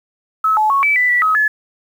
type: tone with pitch steps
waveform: sine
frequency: 1294 / 860 / 1106 / 2307 / 1987 / 1957 / 1273 / 1715 Hz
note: E6 / A5 / C#6 / D7 / B6 / B6 / D#6 / A6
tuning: -32 / -40 / -4 / -31 / +10 / -16 / +39 / -45 cents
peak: -11 dBFS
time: 0.44-1.48 s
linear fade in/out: 5 ms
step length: 130 ms
effects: 7-bit